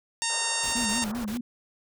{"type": "harmonic tone", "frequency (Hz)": 920, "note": "A#5", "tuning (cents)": -23, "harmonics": [1, 2, 3, 4, 5, 6, 7, 8, 9, 10], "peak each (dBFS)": [-35, -35, -35, -35, -35, -35, -35, -35, -35, -35], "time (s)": [0.22, 1.04], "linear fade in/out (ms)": 0}
{"type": "band-pass noise", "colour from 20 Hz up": "pink", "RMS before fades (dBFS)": -42, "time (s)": [0.29, 1.26], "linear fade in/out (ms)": 10, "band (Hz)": [440, 1600], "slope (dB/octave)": 48}
{"type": "noise bursts", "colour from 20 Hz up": "pink", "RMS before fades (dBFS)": -39, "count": 6, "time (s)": [0.63, 1.375], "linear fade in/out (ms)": 5, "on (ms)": 100, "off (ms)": 29}
{"type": "tone with vibrato", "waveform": "sine", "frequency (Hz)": 225.2, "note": "A3", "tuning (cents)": 40, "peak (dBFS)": -29, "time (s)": [0.75, 1.41], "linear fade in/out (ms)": 5, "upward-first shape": "sine", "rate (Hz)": 5.2, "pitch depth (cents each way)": 150}
{"effects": []}